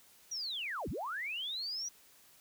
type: linear two-way sweep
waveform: sine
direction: down then up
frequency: 5890 to 37.74 to 5890 Hz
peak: -36 dBFS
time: 0.31-1.89 s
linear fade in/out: 10 ms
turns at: 0.89 s
effects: white hiss -62 dBFS RMS until 2.4 s